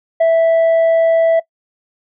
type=tone with tanh clipping; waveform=sine; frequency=658 Hz; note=E5; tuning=3 cents flat; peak=-9 dBFS; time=0.2-1.4 s; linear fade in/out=10 ms; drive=2 dB; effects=noise-tail reverb RT60 0.1 s tail -21 dB re dry